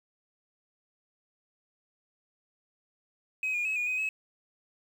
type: tone with pitch steps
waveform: sine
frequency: 2535 / 2431 / 2568 / 2444 / 2510 / 2573 Hz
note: D#7 / D#7 / E7 / D#7 / D#7 / E7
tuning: +32 / -41 / -46 / -32 / +15 / -43 cents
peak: -26 dBFS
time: 3.43-4.09 s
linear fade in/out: 2 ms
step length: 110 ms
effects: tanh soft clip ceiling -25 dBFS + 9-bit